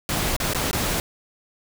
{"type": "noise with dropouts", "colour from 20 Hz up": "pink", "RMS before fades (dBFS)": -24, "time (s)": [0.09, 1], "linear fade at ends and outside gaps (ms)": 1, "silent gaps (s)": [[0.365, 0.401], [0.535, 0.547], [0.712, 0.73]], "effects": []}